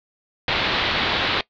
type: low-pass noise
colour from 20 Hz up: white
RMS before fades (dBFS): -22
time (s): 0.48-1.41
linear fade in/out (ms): 2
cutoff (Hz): 4100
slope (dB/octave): 48
effects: noise-tail reverb RT60 0.1 s tail -20 dB re dry